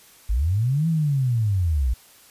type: linear two-way sweep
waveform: sine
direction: up then down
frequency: 46.25 to 167 to 56.1 Hz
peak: -18 dBFS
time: 0.29-1.94 s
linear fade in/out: 10 ms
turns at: 0.88 s
effects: white hiss -51 dBFS RMS until 2.3 s + resampled to 32000 Hz